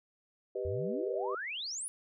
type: chord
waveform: sine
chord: G augmented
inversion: none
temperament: equal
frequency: 392 / 493.9 / 622.3 Hz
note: G4 / B4 / D#5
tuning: 0 / 0 / 0 cents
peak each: -36 / -37 / -41 dBFS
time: 0.55-1.35 s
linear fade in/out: 5 ms
type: exponential sweep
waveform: sine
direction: up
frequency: 77.78 to 10548 Hz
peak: -36 dBFS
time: 0.65-1.88 s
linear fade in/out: 0 ms
effects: none